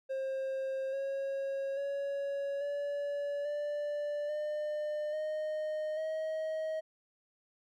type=tone with pitch steps; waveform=triangle; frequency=533 / 546.1 / 559.5 / 573.2 / 587.3 / 601.7 / 616.5 / 631.7 Hz; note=C5 / C#5 / C#5 / D5 / D5 / D5 / D#5 / D#5; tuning=+32 / -26 / +16 / -42 / 0 / +42 / -16 / +26 cents; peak=-31 dBFS; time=0.09-6.81 s; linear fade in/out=20 ms; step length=840 ms; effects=none